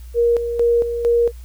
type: tone with tremolo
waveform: sine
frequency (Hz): 471.6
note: A#4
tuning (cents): +20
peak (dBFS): -12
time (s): 0.14-1.32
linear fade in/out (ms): 50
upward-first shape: square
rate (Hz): 2.2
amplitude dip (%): 60
effects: added 60 Hz sine -33 dBFS peak until 1.44 s + white hiss -52 dBFS RMS until 1.44 s